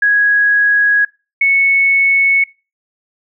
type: tone pair in turn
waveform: sine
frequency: 1661.2 / 2208 Hz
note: G#6 / C#7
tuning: 0 / -7 cents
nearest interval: perfect fourth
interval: 493 cents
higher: second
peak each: -8 dBFS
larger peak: neither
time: 0.02-1.05 / 1.41-2.44 s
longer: neither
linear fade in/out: 5 ms
effects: noise-tail reverb RT60 0.3 s tail -23 dB re dry